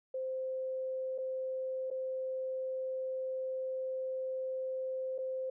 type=tone with dropouts; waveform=sine; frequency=521 Hz; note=C5; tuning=7 cents flat; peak=-34 dBFS; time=0.14-5.5 s; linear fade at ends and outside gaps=5 ms; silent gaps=1.18-1.184 / 1.903-1.911 / 5.181-5.186 s; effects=none